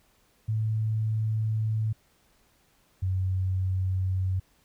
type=tone pair in turn; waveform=sine; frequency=109.5 / 93.61 Hz; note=A2 / F#2; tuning=-8 / +21 cents; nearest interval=minor third; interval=271 cents; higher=first; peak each=-24 dBFS; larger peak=neither; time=0.48-1.93 / 3.02-4.4 s; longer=first; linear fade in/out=10 ms; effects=pink hiss -65 dBFS RMS until 4.64 s